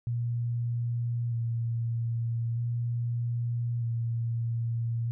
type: tone with vibrato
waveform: sine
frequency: 117.5 Hz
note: A#2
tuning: 14 cents sharp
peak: -27 dBFS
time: 0.07-5.11 s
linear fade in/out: 0 ms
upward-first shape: square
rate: 0.4 Hz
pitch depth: 19 cents each way
effects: none